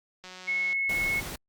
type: click train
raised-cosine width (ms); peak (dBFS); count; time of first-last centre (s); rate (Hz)
0.2; -27; 91; 0.24-0.729; 184
type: tone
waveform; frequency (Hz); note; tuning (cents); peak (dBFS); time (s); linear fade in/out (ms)
sine; 2187; C#7; -24; -25; 0.47-1.21; 20
type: noise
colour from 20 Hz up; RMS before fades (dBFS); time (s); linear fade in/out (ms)
pink; -37; 0.89-1.36; 5
effects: Opus 48 kbps